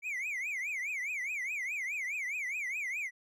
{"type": "tone with vibrato", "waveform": "triangle", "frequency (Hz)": 2229, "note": "C#7", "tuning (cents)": 9, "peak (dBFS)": -32, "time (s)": [0.02, 3.11], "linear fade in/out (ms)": 50, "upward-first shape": "triangle", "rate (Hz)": 4.8, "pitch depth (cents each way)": 250, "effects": []}